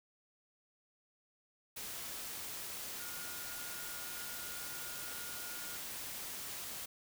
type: tone in noise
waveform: sine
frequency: 1429 Hz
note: F6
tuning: 39 cents sharp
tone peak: -51 dBFS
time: 2.99-5.77 s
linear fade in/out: 10 ms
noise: white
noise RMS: -44 dBFS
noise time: 1.76-6.86 s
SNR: -10 dB
effects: none